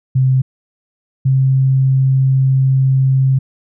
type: tone pair in turn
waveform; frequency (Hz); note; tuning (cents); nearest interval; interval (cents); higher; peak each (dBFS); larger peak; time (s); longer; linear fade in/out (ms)
sine; 130.81 / 133.02; C3 / C3; 0 / +29; unison; 29; second; -9; neither; 0.15-0.42 / 1.25-3.39; second; 10
effects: none